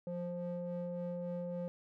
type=ring-modulated tone; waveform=triangle; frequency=174.61 Hz; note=F3; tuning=in tune; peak=-32 dBFS; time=0.07-1.68 s; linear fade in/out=0 ms; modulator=351 Hz; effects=none